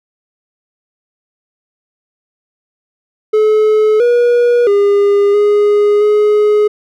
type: tone with pitch steps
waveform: triangle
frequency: 429.9 / 481.3 / 404.8 / 413.8 / 419.9 Hz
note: A4 / B4 / G#4 / G#4 / G#4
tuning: -40 / -45 / -44 / -6 / +19 cents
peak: -5 dBFS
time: 3.33-6.68 s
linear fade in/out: 10 ms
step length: 670 ms
effects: none